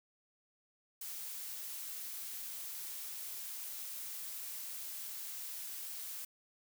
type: noise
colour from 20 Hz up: blue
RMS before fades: -44 dBFS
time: 1.01-6.25 s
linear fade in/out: 5 ms
effects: none